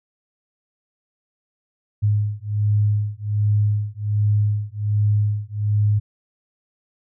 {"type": "beating tone pair", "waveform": "sine", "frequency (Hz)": [103.83, 105.13], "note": ["G#2", "G#2"], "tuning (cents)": [0, 22], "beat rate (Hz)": 1.3, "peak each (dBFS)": -20, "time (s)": [2.02, 6], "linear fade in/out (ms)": 20, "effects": []}